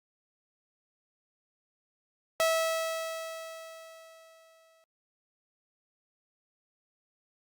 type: tone with exponential decay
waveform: sawtooth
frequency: 650 Hz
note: E5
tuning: 24 cents flat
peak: -19 dBFS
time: 2.4-4.84 s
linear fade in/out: 0 ms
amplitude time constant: 530 ms
effects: Opus 48 kbps

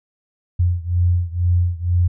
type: beating tone pair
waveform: sine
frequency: 87.31 / 89.41 Hz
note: F2 / F2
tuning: 0 / +41 cents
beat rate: 2.1 Hz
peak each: -17 / -19 dBFS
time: 0.59-2.08 s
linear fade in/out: 10 ms
effects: none

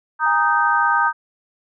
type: harmonic tone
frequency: 310.6 Hz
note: D#4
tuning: 3 cents flat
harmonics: 3 / 4 / 5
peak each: -19 / -19 / -19 dBFS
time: 0.19-1.13 s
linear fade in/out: 50 ms
type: tone with pitch glide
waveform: sine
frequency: 820 to 812.5 Hz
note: G#5 to G#5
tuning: -22 to -38 cents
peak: -24 dBFS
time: 0.26-1.07 s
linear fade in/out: 2 ms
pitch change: -16 cents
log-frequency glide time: 0.65-0.89 s
effects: none

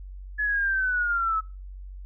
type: linear sweep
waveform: sine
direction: down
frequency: 1712 to 1286 Hz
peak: -22 dBFS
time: 0.38-1.41 s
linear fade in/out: 20 ms
effects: noise-tail reverb RT60 0.3 s tail -20 dB re dry + added 47 Hz sine -37 dBFS peak until 2.05 s

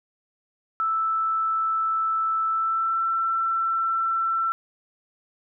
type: tone with pitch glide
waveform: sine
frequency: 1318.5 to 1340.8 Hz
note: E6 to E6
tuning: 0 to +29 cents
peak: -21 dBFS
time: 0.8-4.52 s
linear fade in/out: 0 ms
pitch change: +29 cents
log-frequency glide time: 2.48-3.02 s
effects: none

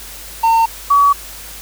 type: tone pair in turn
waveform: triangle / sine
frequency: 909 / 1136 Hz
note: A#5 / C#6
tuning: -44 / +42 cents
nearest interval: major third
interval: 386 cents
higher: second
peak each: -7 dBFS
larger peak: neither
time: 0.43-0.66 / 0.9-1.13 s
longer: neither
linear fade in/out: 10 ms
effects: added 50 Hz sine -38 dBFS peak until 1.61 s + white hiss -33 dBFS RMS until 1.61 s

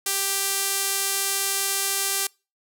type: tone with band-pass filter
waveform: sawtooth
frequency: 392.9 Hz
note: G4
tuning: 4 cents sharp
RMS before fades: -25 dBFS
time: 0.06-2.27 s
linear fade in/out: 5 ms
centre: 11000 Hz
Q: 0.85
effects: noise-tail reverb RT60 0.3 s tail -26 dB re dry

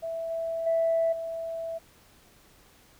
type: tone with level steps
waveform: sine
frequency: 659.3 Hz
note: E5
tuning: in tune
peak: -30 / -28 / -21 / -31 dBFS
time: 0.02-1.79 s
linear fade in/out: 20 ms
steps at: 0.3 / 0.66 / 1.12 s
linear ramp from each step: 10 ms
effects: tanh soft clip ceiling -17 dBFS + pink hiss -58 dBFS RMS until 2.99 s

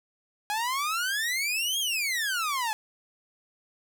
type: exponential two-way sweep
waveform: sawtooth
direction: up then down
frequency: 820 to 3322 to 841 Hz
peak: -23 dBFS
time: 0.5-2.73 s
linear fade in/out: 0 ms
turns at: 1.79 s
effects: none

